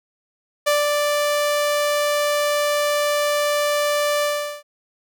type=tone with ADSR envelope; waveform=sawtooth; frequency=587.3 Hz; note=D5; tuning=in tune; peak=-11 dBFS; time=0.66-4.63 s; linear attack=15 ms; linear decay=170 ms; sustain=-3 dB; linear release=400 ms; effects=none